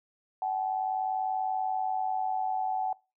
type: tone pair together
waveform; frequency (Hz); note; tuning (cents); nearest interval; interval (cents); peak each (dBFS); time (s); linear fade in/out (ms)
sine; 754.7 / 855; F#5 / A5; +34 / -50; major second; 216; -29 / -33; 0.42-2.93; 2
effects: noise-tail reverb RT60 0.3 s tail -24 dB re dry